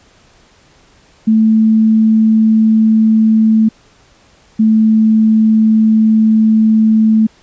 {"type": "tone pair in turn", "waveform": "sine", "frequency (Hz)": [220, 219.2], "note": ["A3", "A3"], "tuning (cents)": [0, -6], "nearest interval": "unison", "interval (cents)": 6, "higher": "first", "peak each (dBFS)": -6, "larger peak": "neither", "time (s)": [[1.27, 3.69], [4.59, 7.27]], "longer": "second", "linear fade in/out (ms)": 10, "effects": ["pink hiss -48 dBFS RMS until 7.42 s", "resampled to 16000 Hz"]}